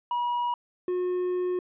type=tone pair in turn; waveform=triangle; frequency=965 / 361.5 Hz; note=B5 / F#4; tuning=-40 / -40 cents; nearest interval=octave + perfect fourth; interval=1700 cents; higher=first; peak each=-23 dBFS; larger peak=neither; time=0.11-0.54 / 0.88-1.59 s; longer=second; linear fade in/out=2 ms; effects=resampled to 8000 Hz